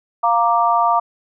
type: chord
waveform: sine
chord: Bb major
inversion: second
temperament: equal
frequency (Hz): 698.5 / 932.3 / 1174.7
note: F5 / Bb5 / D6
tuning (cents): 0 / 0 / 0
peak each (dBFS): -17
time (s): 0.23-1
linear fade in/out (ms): 10
effects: none